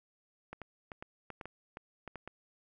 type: clicks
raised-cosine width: 0.5 ms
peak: -28 dBFS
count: 11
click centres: 0.53 / 0.617 / 0.918 / 1.025 / 1.303 / 1.412 / 1.456 / 1.771 / 2.077 / 2.157 / 2.276 s
effects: none